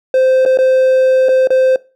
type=tone with dropouts; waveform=triangle; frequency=520 Hz; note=C5; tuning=11 cents flat; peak=-6 dBFS; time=0.14-1.76 s; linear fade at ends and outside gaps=2 ms; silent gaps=0.452-0.46 / 0.574-0.587 / 1.286-1.29 / 1.473-1.504 s; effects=noise-tail reverb RT60 0.3 s tail -20 dB re dry